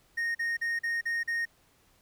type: tone bursts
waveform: triangle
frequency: 1855 Hz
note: A#6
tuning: 9 cents flat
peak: -26 dBFS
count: 6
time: 0.17-1.455 s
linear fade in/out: 10 ms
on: 180 ms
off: 41 ms
effects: pink hiss -65 dBFS RMS until 2.01 s